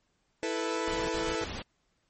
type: chord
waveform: sawtooth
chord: E suspended fourth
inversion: none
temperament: equal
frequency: 329.6 / 440 / 493.9 Hz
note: E4 / A4 / B4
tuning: 0 / 0 / 0 cents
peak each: -30 / -30 / -31 dBFS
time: 0.43-1.44 s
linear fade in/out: 0 ms
type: noise bursts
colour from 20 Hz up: pink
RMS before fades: -38 dBFS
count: 3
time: 0.87-1.622 s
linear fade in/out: 5 ms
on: 220 ms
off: 46 ms
effects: pink hiss -74 dBFS RMS until 2.09 s + MP3 32 kbps